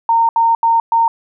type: tone bursts at uneven times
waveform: sine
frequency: 918 Hz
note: A#5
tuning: 27 cents flat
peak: -9 dBFS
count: 4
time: 0.09-0.29 / 0.36-0.55 / 0.63-0.8 / 0.92-1.08 s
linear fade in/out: 2 ms
effects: none